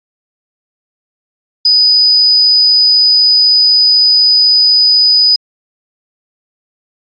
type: tone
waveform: sine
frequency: 4978 Hz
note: D#8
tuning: in tune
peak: -5 dBFS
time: 1.65-5.36 s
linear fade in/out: 5 ms
effects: AAC 64 kbps